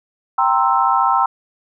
sine chord, C dominant seventh, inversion second, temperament equal, 784 / 932.3 / 1046.5 / 1318.5 Hz, G5 / Bb5 / C6 / E6, 0 / 0 / 0 / 0 cents, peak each -18 dBFS, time 0.38-1.26 s, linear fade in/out 5 ms, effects none

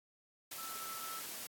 sine tone in noise, 1320 Hz, E6, 2 cents sharp, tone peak -46 dBFS, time 0.58-1.2 s, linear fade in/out 5 ms, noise white, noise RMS -45 dBFS, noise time 0.51-1.47 s, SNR -4 dB, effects high-pass 150 Hz 12 dB/octave + AAC 64 kbps

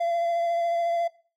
triangle tone with vibrato, 682 Hz, F5, 41 cents flat, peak -21 dBFS, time 0-1.08 s, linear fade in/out 10 ms, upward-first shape sine, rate 14 Hz, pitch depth 17 cents each way, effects noise-tail reverb RT60 0.4 s tail -20 dB re dry

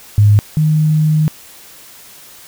sine tone pair in turn, 103.83 / 154.45 Hz, G#2 / D#3, 0 / -12 cents, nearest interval perfect fifth, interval 688 cents, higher second, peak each -5 / -9 dBFS, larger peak first, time 0.18-0.39 / 0.57-1.28 s, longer second, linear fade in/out 0 ms, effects white hiss -39 dBFS RMS until 2.47 s

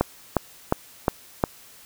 click train, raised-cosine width 1 ms, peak -4 dBFS, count 5, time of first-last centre 0.01-1.439 s, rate 2.8 Hz, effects white hiss -49 dBFS RMS until 1.85 s

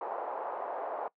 white band-pass noise, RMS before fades -37 dBFS, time 0.01-1.08 s, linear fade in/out 2 ms, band 510 to 890 Hz, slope 24 dB/octave, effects noise-tail reverb RT60 0.1 s tail -21 dB re dry

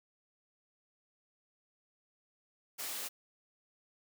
white high-pass noise, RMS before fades -40 dBFS, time 2.78-3.09 s, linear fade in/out 20 ms, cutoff 310 Hz, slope 12 dB/octave, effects none

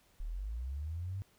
sine linear sweep, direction up, 35.16 to 100 Hz, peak -36 dBFS, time 0.2-1.22 s, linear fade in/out 0 ms, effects pink hiss -68 dBFS RMS until 1.38 s

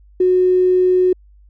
triangle tone with tanh clipping, 366.4 Hz, F#4, 17 cents flat, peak -10 dBFS, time 0.2-1.13 s, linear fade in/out 5 ms, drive 3 dB, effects added 50 Hz sine -44 dBFS peak until 1.49 s

